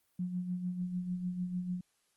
sine tone with tremolo, 180 Hz, F#3, 47 cents flat, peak -31 dBFS, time 0.19-1.81 s, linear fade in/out 5 ms, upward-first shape sine, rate 6.7 Hz, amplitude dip 55%, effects white hiss -75 dBFS RMS until 2.16 s + Opus 24 kbps

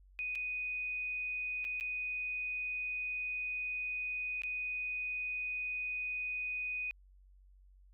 sine tone with dropouts, 2489 Hz, D#7, in tune, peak -35 dBFS, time 0.19-6.91 s, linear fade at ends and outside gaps 0 ms, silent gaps 0.352-0.356 / 1.644-1.65 / 1.8-1.809 / 4.419-4.435 s, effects added 47 Hz sine -58 dBFS peak until 7.93 s

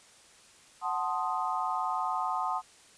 sine chord, F# diminished seventh, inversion none, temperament equal, 740 / 880 / 1046.5 / 1244.5 Hz, F#5 / A5 / C6 / Eb6, 0 / 0 / 0 / 0 cents, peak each -34 dBFS, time 0.81-2.62 s, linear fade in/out 50 ms, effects white hiss -57 dBFS RMS until 2.97 s + resampled to 22050 Hz

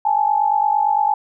sine tone pair together, 821.2 / 870 Hz, G#5 / A5, -20 / -20 cents, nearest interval minor second, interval 100 cents, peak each -17 dBFS, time 0.05-1.14 s, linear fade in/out 5 ms, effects none

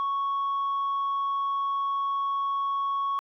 sine tone, 1108.7 Hz, C#6, in tune, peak -23 dBFS, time 0-3.19 s, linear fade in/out 0 ms, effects tanh soft clip ceiling -23 dBFS

